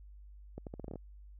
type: accelerating click train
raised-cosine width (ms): 2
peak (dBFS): -29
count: 9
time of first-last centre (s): 0.58-0.957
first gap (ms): 88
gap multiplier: 0.81
effects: added 50 Hz sine -50 dBFS peak until 1.39 s